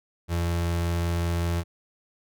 35% pulse tone, 85.3 Hz, F2, 40 cents flat, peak -22 dBFS, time 0.28-1.64 s, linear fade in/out 50 ms, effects none

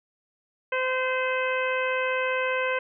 harmonic tone, 515 Hz, C5, 28 cents flat, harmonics 1 / 2 / 3 / 4 / 5 / 6, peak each -27 / -31 / -30 / -33 / -32 / -42 dBFS, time 0.72-2.79 s, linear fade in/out 5 ms, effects none

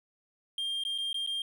triangle tone with dropouts, 3200 Hz, G7, 35 cents sharp, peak -29 dBFS, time 0.58-1.42 s, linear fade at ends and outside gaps 2 ms, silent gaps 0.837-0.85 / 0.979-0.984 / 1.13-1.143 / 1.264-1.273 s, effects none

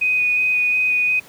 sine tone with vibrato, 2489 Hz, D#7, in tune, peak -15 dBFS, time 0.01-1.2 s, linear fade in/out 10 ms, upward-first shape square, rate 2.8 Hz, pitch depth 10 cents each way, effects pink hiss -45 dBFS RMS until 1.28 s + high-pass 100 Hz 12 dB/octave

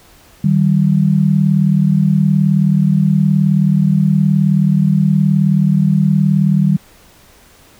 sine tone pair together, 154.03 / 193 Hz, D#3 / G3, -17 / -27 cents, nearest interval major third, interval 390 cents, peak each -12 dBFS, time 0.44-6.77 s, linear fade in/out 5 ms, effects pink hiss -46 dBFS RMS until 7.79 s

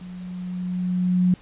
sine tone with level ramp, 181.1 Hz, F#3, 37 cents flat, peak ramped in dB -35 to -14 dBFS, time 0.01-1.34 s, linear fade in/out 2 ms, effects pink hiss -50 dBFS RMS until 1.41 s + resampled to 8000 Hz

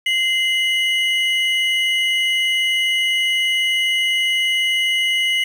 triangle tone pair together, 2074 / 2933 Hz, C7 / F#7, -16 / -16 cents, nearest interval tritone, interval 600 cents, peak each -17 dBFS, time 0.06-5.44 s, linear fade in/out 5 ms, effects 7-bit

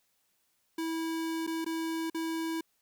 square tone with dropouts, 325.9 Hz, E4, 20 cents flat, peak -32 dBFS, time 0.78-2.61 s, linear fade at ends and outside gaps 5 ms, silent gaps 1.467-1.474 / 1.646-1.662 / 2.1-2.145 s, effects white hiss -74 dBFS RMS until 2.81 s

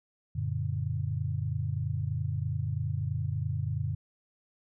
sine chord, Gb augmented, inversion none, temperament just, 92.5 / 115.62 / 144.53 Hz, Gb2 / Bb2 / D3, 0 / -14 / -27 cents, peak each -33 dBFS, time 0.35-3.95 s, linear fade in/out 10 ms, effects none

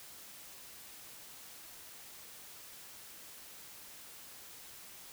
silence, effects white hiss -52 dBFS RMS until 5.12 s

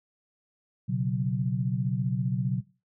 sine chord, B suspended second, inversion none, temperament equal, 123.47 / 138.59 / 185 Hz, B2 / C#3 / F#3, 0 / 0 / 0 cents, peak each -29 dBFS, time 0.88-2.61 s, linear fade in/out 20 ms, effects noise-tail reverb RT60 0.3 s tail -18 dB re dry

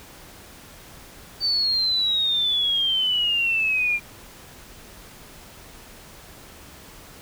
sine exponential sweep, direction down, 4600 to 2382 Hz, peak -19 dBFS, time 1.4-4 s, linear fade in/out 50 ms, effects pink hiss -45 dBFS RMS until 7.21 s

